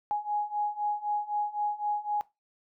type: beating tone pair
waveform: sine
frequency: 830.6 / 834.5 Hz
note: G#5 / G#5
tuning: 0 / +8 cents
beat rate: 3.9 Hz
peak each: -32 / -30 dBFS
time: 0.11-2.21 s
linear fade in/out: 0 ms
effects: noise-tail reverb RT60 0.2 s tail -18 dB re dry